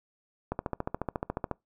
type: click train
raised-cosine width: 1 ms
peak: -16 dBFS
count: 15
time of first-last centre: 0.52-1.513 s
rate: 14.1 Hz
effects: noise-tail reverb RT60 0.2 s tail -25 dB re dry